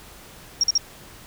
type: tone bursts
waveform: sine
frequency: 5588 Hz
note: F8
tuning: in tune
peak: -15 dBFS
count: 3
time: 0.61-0.778 s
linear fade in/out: 2 ms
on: 26 ms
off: 45 ms
effects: pink hiss -45 dBFS RMS until 1.26 s